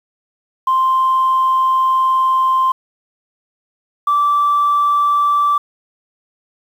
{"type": "tone pair in turn", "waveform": "sine", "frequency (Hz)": [1046.5, 1164], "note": ["C6", "D6"], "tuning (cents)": [0, -16], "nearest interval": "major second", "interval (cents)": 184, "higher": "second", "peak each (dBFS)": -10, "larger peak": "neither", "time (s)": [[0.67, 2.72], [4.07, 5.58]], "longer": "first", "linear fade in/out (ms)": 5, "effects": ["tanh soft clip ceiling -7 dBFS", "7-bit"]}